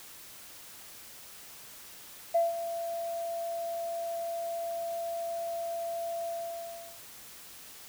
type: tone with ADSR envelope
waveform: sine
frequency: 675 Hz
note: E5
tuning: 41 cents sharp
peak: -20 dBFS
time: 2.34-7 s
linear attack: 14 ms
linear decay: 170 ms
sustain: -12 dB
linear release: 720 ms
effects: tanh soft clip ceiling -16 dBFS + white hiss -49 dBFS RMS until 7.88 s